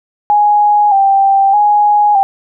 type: tone with vibrato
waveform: sine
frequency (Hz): 808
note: G#5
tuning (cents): -48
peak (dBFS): -6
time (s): 0.3-2.23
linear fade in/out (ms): 0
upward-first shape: square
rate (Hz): 0.81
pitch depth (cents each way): 49
effects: none

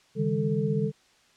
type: tone cluster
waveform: sine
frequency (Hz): 141.5 / 157.5 / 200.8 / 441.3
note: C#3 / D#3 / G3 / A4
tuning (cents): +36 / +21 / +42 / +5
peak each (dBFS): -29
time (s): 0.15-0.92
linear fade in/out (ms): 50
effects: white hiss -61 dBFS RMS until 1.36 s + low-pass 6000 Hz 12 dB/octave

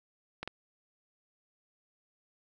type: clicks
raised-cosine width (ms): 0.3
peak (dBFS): -21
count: 2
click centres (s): 0.43 / 0.476
effects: none

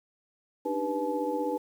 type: tone cluster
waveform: sine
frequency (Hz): 289.1 / 304.8 / 394.5 / 491.2 / 859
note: D4 / D#4 / G4 / B4 / A5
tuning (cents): -27 / -36 / +11 / -9 / -42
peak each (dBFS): -37 / -33 / -37 / -31 / -34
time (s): 0.65-1.58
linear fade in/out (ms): 10
effects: 9-bit

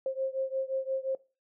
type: beating tone pair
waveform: sine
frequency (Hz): 529 / 534.7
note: C5 / C5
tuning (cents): +19 / +37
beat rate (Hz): 5.7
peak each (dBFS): -32 / -33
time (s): 0.06-1.15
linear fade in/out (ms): 2
effects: noise-tail reverb RT60 0.3 s tail -20 dB re dry

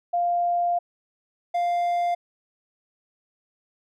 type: tone pair in turn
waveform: sine / triangle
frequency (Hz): 698.5 / 698.5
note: F5 / F5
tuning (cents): 0 / 0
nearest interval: unison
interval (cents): 0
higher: neither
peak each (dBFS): -20 / -19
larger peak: second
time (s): 0.13-0.79 / 1.54-2.15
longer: first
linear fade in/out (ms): 10
effects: none

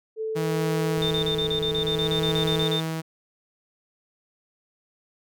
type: tone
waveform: sine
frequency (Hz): 439.8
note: A4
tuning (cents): -1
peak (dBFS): -26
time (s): 0.16-2.8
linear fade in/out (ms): 50
type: tone with tremolo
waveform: sawtooth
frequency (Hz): 161.1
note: E3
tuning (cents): -39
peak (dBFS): -20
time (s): 0.35-3.02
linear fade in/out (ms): 20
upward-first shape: sine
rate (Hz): 0.59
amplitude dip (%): 55
type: click train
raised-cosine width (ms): 5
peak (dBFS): -27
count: 50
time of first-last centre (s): 0.98-2.624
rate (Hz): 29.8
type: tone bursts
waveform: sine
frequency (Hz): 3606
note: A7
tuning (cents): +42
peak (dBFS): -25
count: 15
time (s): 1.02-2.801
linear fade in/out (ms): 2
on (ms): 87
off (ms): 34
effects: none

